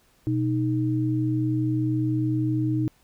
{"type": "tone pair together", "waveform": "sine", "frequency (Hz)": [123.46, 311.1], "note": ["B2", "D#4"], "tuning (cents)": [0, 0], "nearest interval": "octave + major third", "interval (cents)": 1600, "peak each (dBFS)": -24, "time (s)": [0.27, 2.88], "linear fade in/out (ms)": 0, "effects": ["pink hiss -62 dBFS RMS until 3.03 s"]}